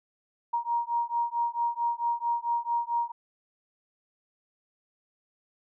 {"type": "beating tone pair", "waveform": "sine", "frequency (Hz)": [940, 944.5], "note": ["A#5", "A#5"], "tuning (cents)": [14, 22], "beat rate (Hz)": 4.5, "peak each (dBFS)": -29, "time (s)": [0.53, 3.12], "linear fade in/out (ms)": 10, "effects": []}